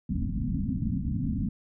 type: low-pass noise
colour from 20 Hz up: white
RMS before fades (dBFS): -29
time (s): 0.09-1.49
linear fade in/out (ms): 5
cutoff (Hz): 270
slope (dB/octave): 96
effects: none